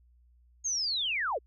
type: linear sweep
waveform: sine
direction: down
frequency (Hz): 6630 to 349.2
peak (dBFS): -28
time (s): 0.64-1.39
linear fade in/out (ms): 20
effects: added 60 Hz sine -59 dBFS peak until 1.46 s